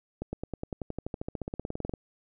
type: accelerating click train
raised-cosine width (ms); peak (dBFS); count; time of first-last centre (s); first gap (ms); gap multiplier
2; -20; 25; 0.22-1.938; 110; 0.96
effects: none